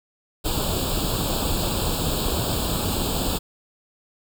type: noise with comb filter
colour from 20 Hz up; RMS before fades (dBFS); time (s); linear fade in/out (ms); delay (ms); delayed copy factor
pink; -24; 0.44-3.39; 20; 0.25; +1
effects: none